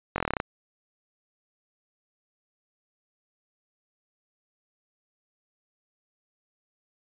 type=slowing click train; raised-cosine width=0.5 ms; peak=-11 dBFS; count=10; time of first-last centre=0.16-0.401 s; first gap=21 ms; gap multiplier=1.06; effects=resampled to 8000 Hz